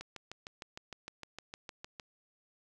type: click train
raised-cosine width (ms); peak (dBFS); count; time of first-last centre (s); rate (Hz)
0.2; -26; 14; 0.01-1.998; 6.54
effects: none